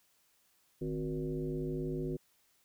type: tone with frequency modulation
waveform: sine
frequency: 259.5 Hz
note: C4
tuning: 14 cents flat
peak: -33 dBFS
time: 0.81-2.17 s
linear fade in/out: 10 ms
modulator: 107 Hz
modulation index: 1.6
effects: white hiss -71 dBFS RMS until 2.64 s